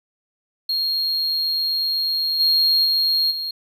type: tone with level steps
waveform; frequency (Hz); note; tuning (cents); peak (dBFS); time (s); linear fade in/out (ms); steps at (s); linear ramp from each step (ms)
triangle; 4253; C8; +27; -18 / -13 / -15 / -23; 0.69-3.51; 5; 2.39 / 2.84 / 3.3; 20
effects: none